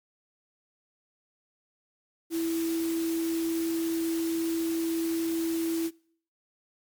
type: tone in noise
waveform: sine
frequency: 329.6 Hz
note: E4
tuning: in tune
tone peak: -26 dBFS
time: 2.3-5.91 s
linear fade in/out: 50 ms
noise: white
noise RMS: -40 dBFS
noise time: 2.3-5.91 s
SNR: +11 dB
effects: noise-tail reverb RT60 0.6 s tail -25 dB re dry + MP3 96 kbps